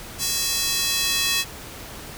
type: tone with high-pass filter sweep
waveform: square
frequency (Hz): 370.3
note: F#4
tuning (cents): +1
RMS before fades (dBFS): -23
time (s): 0.18-1.45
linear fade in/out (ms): 50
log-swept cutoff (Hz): 5300 to 3000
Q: 1.2
effects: pink hiss -38 dBFS RMS until 2.17 s